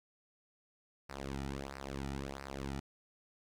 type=tone with flanger; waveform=sawtooth; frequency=68.5 Hz; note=C#2; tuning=20 cents flat; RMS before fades=-42 dBFS; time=1.09-2.8 s; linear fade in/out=5 ms; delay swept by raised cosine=0.29 to 1.89 ms; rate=1.5 Hz; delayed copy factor=-0.85; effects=low-pass 9000 Hz 12 dB/octave + 10-bit